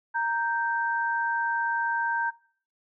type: tone pair together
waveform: sine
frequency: 930 / 1565.3 Hz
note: A#5 / G6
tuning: -4 / -3 cents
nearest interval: major sixth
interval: 901 cents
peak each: -27 dBFS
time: 0.14-2.31 s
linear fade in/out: 20 ms
effects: noise-tail reverb RT60 0.5 s tail -21 dB re dry